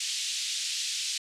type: band-pass noise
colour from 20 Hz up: pink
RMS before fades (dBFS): -32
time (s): 0-1.18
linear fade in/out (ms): 5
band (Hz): 3000 to 7900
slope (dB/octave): 24
effects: low-pass 12000 Hz 12 dB/octave